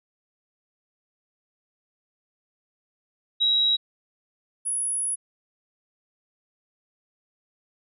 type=tone pair in turn; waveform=sine; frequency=3854 / 10289 Hz; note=B7 / E9; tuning=-43 / -43 cents; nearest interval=octave + perfect fourth; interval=1700 cents; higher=second; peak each=-18 / -24 dBFS; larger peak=first; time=3.4-3.77 / 4.65-5.16 s; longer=second; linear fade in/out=20 ms; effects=none